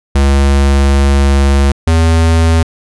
square tone pair in turn, 69.3 / 81.87 Hz, C#2 / E2, 0 / -11 cents, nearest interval minor third, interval 289 cents, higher second, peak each -7 dBFS, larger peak neither, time 0.15-1.72 / 1.87-2.63 s, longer first, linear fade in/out 5 ms, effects resampled to 24000 Hz

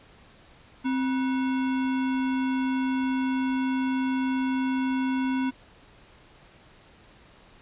sine tone with sample-and-hold, 261.6 Hz, C4, in tune, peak -23 dBFS, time 0.84-5.51 s, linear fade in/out 20 ms, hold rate 1225 Hz, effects pink hiss -54 dBFS RMS until 7.61 s + resampled to 8000 Hz

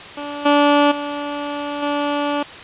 15% pulse tone with level steps, 290 Hz, D4, 22 cents flat, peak -20 / -5 / -17 / -12 dBFS, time 0.17-2.43 s, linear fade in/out 5 ms, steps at 0.45 / 0.91 / 1.82 s, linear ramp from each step 10 ms, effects white hiss -35 dBFS RMS until 2.63 s + resampled to 8000 Hz

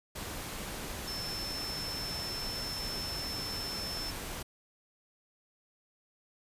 sine tone in noise, 5310 Hz, E8, 12 cents sharp, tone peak -37 dBFS, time 1.07-4.11 s, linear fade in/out 10 ms, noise pink, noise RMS -40 dBFS, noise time 0.15-4.43 s, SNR 0 dB, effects resampled to 32000 Hz

